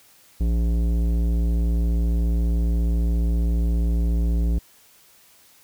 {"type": "tone with tanh clipping", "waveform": "sine", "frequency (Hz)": 57.3, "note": "A#1", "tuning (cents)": -29, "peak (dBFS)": -20, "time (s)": [0.4, 4.59], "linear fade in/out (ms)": 10, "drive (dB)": 14, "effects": ["white hiss -54 dBFS RMS until 5.63 s"]}